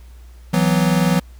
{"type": "chord", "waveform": "square", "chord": "E suspended second", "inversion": "none", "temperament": "equal", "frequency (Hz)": [164.81, 185, 246.9], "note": ["E3", "F#3", "B3"], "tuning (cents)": [0, 0, 0], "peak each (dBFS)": [-18, -18, -23], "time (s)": [0.53, 1.2], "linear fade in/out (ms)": 10, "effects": ["added 60 Hz sine -38 dBFS peak until 1.39 s", "pink hiss -54 dBFS RMS until 1.39 s"]}